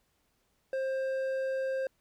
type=tone with hard clipping; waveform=sine; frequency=530 Hz; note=C5; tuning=22 cents sharp; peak=-31 dBFS; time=0.73-1.87 s; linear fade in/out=2 ms; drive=6 dB; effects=pink hiss -74 dBFS RMS until 2 s